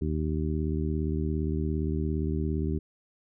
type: harmonic tone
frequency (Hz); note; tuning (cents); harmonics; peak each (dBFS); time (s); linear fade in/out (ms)
77.4; D#2; -9; 1 / 2 / 3 / 4 / 5; -29 / -32 / -34 / -35 / -36; 0.01-2.79; 10
effects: none